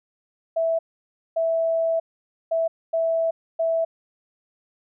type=tone bursts at uneven times; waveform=sine; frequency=657 Hz; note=E5; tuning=6 cents flat; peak=-19 dBFS; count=5; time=0.56-0.79 / 1.36-2 / 2.51-2.68 / 2.93-3.31 / 3.59-3.85 s; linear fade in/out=10 ms; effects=none